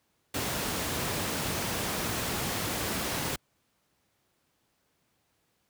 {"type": "noise", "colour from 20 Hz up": "pink", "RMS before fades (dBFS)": -31, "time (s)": [0.34, 3.36], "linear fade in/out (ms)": 5, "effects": ["pink hiss -73 dBFS RMS until 5.69 s", "high-pass 80 Hz 12 dB/octave"]}